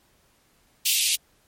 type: high-pass noise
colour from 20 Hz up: pink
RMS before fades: -22 dBFS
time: 0.85-1.16 s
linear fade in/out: 10 ms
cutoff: 2500 Hz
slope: 48 dB/octave
effects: pink hiss -63 dBFS RMS until 1.47 s + MP3 64 kbps